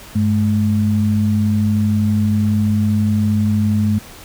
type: tone pair together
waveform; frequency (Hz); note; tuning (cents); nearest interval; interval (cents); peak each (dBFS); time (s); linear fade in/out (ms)
sine; 100.4 / 212.7; G2 / G#3; +42 / +42; octave + minor second; 1300; -16 / -15; 0.15-3.99; 10
effects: pink hiss -38 dBFS RMS until 4.24 s